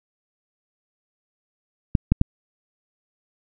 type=clicks; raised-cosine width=5 ms; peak=-3 dBFS; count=3; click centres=1.952 / 2.12 / 2.214 s; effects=none